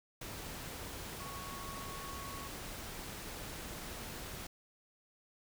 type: tone in noise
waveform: sine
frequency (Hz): 1108.7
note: C#6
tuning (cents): 0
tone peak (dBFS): -47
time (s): 1.2-2.48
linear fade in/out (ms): 5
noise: pink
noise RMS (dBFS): -45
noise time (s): 0.21-4.47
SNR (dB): -5
effects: none